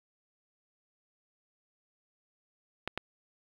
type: clicks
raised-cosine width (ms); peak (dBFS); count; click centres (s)
0.3; -16; 2; 2.876 / 2.976
effects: low-pass 4000 Hz 12 dB/octave + 8-bit